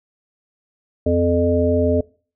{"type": "harmonic tone with a mistuned harmonic", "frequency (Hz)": 86.7, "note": "F2", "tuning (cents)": -12, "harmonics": [1, 3, 5, 7], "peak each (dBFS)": [-20, -20, -20, -20], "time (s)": [1.06, 2.01], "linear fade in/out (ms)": 5, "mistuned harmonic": 3, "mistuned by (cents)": -25, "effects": ["noise-tail reverb RT60 0.4 s tail -23 dB re dry"]}